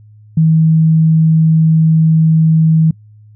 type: tone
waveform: sine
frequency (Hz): 160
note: D#3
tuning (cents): +49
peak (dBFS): -6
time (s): 0.37-2.91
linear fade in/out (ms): 5
effects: noise-tail reverb RT60 0.1 s tail -23 dB re dry + added 106 Hz sine -38 dBFS peak until 3.35 s